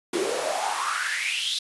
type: noise with high-pass filter sweep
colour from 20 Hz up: pink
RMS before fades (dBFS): -27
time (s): 0.13-1.59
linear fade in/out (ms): 5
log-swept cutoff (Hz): 330 to 4000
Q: 6.6
effects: resampled to 24000 Hz